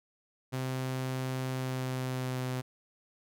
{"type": "tone with pitch glide", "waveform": "sawtooth", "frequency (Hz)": [130, 127.84], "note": ["C3", "C3"], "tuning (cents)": [-11, -40], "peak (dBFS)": -28, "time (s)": [0.52, 2.62], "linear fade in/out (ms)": 20, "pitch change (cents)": -29, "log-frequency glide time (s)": [1.52, 2.44], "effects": []}